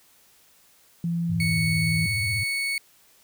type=tone with pitch glide; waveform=sine; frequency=169.6 to 162.13 Hz; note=E3 to E3; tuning=+50 to -28 cents; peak=-23 dBFS; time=1.04-2.06 s; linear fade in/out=2 ms; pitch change=-78 cents; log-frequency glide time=1.25-1.65 s
type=tone with vibrato; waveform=sine; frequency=103.83 Hz; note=G#2; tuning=in tune; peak=-27 dBFS; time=1.29-2.44 s; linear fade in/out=10 ms; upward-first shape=sine; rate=16 Hz; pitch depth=250 cents each way
type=tone; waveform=35% pulse; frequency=2217 Hz; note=C#7; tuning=in tune; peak=-23 dBFS; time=1.4-2.78 s; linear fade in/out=2 ms
effects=white hiss -58 dBFS RMS until 3.23 s